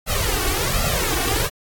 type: noise with flanger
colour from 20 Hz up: pink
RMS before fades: -21 dBFS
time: 0.06-1.5 s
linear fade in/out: 50 ms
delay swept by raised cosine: 1.5 to 2.7 ms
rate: 1.3 Hz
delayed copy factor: +0.85
effects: AAC 64 kbps